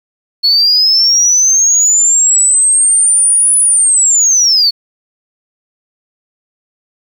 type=linear two-way sweep; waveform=sine; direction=up then down; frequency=4357 to 9960 to 4357 Hz; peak=-5 dBFS; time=0.43-4.71 s; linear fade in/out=20 ms; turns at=3.59 s; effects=tanh soft clip ceiling -2 dBFS + 7-bit